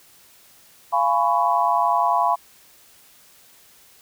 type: chord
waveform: sine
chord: C# dominant seventh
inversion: first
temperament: just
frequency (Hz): 693 / 831.5 / 997.9 / 1108.7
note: E#5 / G#5 / B5 / C#6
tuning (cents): -14 / +2 / +18 / 0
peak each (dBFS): -22 / -23 / -20 / -24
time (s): 0.92-2.36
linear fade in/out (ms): 20
effects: white hiss -52 dBFS RMS until 4.01 s